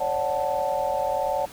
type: chord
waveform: sine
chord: D major seventh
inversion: third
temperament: equal with one note detuned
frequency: 546.4 / 587.3 / 740 / 880 Hz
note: C#5 / D5 / F#5 / A5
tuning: -25 / 0 / 0 / 0 cents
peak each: -28 dBFS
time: 0-1.46 s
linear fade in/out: 10 ms
effects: pink hiss -44 dBFS RMS until 1.52 s